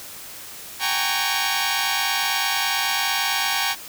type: tone cluster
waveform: 10% pulse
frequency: 765 / 814 / 926 / 1115 Hz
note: G5 / G#5 / A#5 / C#6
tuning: -42 / -35 / -12 / +10 cents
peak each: -18 dBFS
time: 0.79-3.76 s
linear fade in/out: 50 ms
effects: white hiss -38 dBFS RMS until 3.88 s